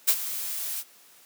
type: noise with ADSR envelope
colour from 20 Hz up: blue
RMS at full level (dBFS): -18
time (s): 0.07-0.84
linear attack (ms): 19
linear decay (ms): 59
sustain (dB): -14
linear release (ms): 51
effects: white hiss -55 dBFS RMS until 1.25 s + high-pass 200 Hz 12 dB/octave